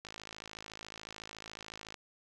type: click train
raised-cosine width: 0.2 ms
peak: -27 dBFS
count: 103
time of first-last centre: 0.05-1.942 s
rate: 53.9 Hz
effects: none